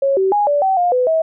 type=tone with pitch steps; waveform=sine; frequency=549 / 382.7 / 826 / 580 / 766 / 708 / 502 / 644 Hz; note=C#5 / G4 / G#5 / D5 / G5 / F5 / B4 / E5; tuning=-17 / -42 / -10 / -22 / -40 / +23 / +28 / -41 cents; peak=-12 dBFS; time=0.02-1.22 s; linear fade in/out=5 ms; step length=150 ms; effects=none